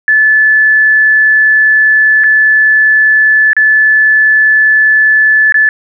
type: tone with dropouts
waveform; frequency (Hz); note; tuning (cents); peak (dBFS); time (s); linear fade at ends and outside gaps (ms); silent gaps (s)
sine; 1735; A6; -25; -4; 0.08-5.69; 1; 2.237-2.241 / 3.532-3.566 / 5.523-5.543
effects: none